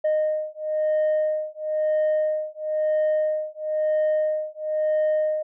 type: beating tone pair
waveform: sine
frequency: 616 / 617 Hz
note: D#5 / D#5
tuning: -17 / -15 cents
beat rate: 1 Hz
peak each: -22 dBFS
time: 0.04-5.43 s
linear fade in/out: 10 ms
effects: tanh soft clip ceiling -17 dBFS